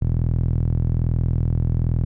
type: tone with band-pass filter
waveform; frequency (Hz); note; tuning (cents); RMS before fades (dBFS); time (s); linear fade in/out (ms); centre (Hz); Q
sawtooth; 41.2; E1; 0; -20; 0.01-2.05; 10; 110; 2.1
effects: none